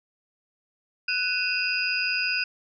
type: tone cluster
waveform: sine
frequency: 1488 / 2515 / 2700 / 4911 Hz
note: F#6 / D#7 / E7 / D#8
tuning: +9 / +18 / +41 / -23 cents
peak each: -29 dBFS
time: 1.08-2.44 s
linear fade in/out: 5 ms
effects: none